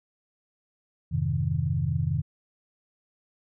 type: chord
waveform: sine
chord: F minor seventh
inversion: none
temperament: equal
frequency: 87.31 / 103.83 / 130.81 / 155.56 Hz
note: F2 / Ab2 / C3 / Eb3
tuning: 0 / 0 / 0 / 0 cents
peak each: -30 / -32 / -28 / -28 dBFS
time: 1.11-2.22 s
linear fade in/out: 20 ms
effects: none